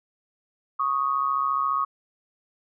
sine tone pair together, 1110.1 / 1244.5 Hz, C#6 / D#6, +2 / 0 cents, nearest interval major second, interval 198 cents, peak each -24 / -25 dBFS, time 0.79-1.85 s, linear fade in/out 10 ms, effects none

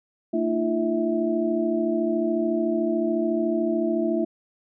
sine tone cluster, 225.8 / 306.8 / 340.6 / 653 Hz, A3 / D#4 / F4 / E5, +45 / -24 / -43 / -17 cents, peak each -27 / -28 / -24 / -28 dBFS, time 0.33-4.25 s, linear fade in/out 10 ms, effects none

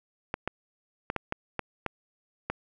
clicks, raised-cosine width 0.5 ms, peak -14 dBFS, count 8, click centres 0.341 / 0.476 / 1.101 / 1.163 / 1.324 / 1.593 / 1.863 / 2.5 s, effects none

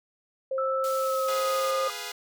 sine tone, 530 Hz, C5, 22 cents sharp, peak -26 dBFS, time 0.51-1.88 s, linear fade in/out 5 ms
sine tone with pitch glide, 1318.5 to 1223.1 Hz, E6 to D#6, 0 to -30 cents, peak -28 dBFS, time 0.58-1.9 s, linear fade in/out 2 ms, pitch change -130 cents, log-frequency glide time 0.95-1.7 s
pink high-pass noise, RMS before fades -41 dBFS, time 0.84-1.71 s, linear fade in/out 0 ms, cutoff 3900 Hz, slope 12 dB/octave
5% pulse chord, F diminished, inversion first, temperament equal, 415.3 / 493.9 / 698.5 Hz, Ab4 / Cb5 / F5, 0 / 0 / 0 cents, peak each -27 dBFS, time 1.28-2.12 s, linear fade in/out 5 ms
effects none

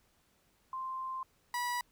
sine / 30% pulse tone pair in turn, 1046 / 974.4 Hz, C6 / B5, -1 / -24 cents, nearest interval minor second, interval 123 cents, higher first, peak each -36 / -30 dBFS, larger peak second, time 0.73-1.23 / 1.54-1.81 s, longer first, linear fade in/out 2 ms, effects pink hiss -71 dBFS RMS until 1.91 s

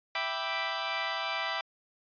15% pulse chord, E minor seventh, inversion none, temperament equal, 659.3 / 784 / 987.8 / 1174.7 Hz, E5 / G5 / B5 / D6, 0 / 0 / 0 / 0 cents, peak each -30 dBFS, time 0.15-1.61 s, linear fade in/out 2 ms, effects resampled to 11025 Hz

